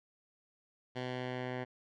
10% pulse tone with low-pass filter sweep, 126.3 Hz, B2, 39 cents sharp, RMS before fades -39 dBFS, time 0.95-1.65 s, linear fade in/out 20 ms, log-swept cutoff 3600 to 2100 Hz, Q 1.3, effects none

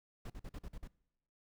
brown noise bursts, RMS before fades -45 dBFS, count 7, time 0.25-0.876 s, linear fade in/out 5 ms, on 50 ms, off 46 ms, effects noise-tail reverb RT60 0.9 s tail -23 dB re dry

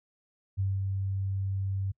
sine tone with ADSR envelope, 97 Hz, G2, 18 cents flat, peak -25 dBFS, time 0.57-1.92 s, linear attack 28 ms, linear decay 200 ms, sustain -3 dB, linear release 12 ms, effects noise-tail reverb RT60 0.1 s tail -26 dB re dry

